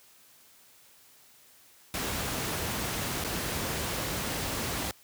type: noise with dropouts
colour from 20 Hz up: pink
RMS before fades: -32 dBFS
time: 1.94-4.91 s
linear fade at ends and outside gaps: 1 ms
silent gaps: 3.24-3.246 s
effects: white hiss -58 dBFS RMS until 5.03 s + high-pass 60 Hz 12 dB/octave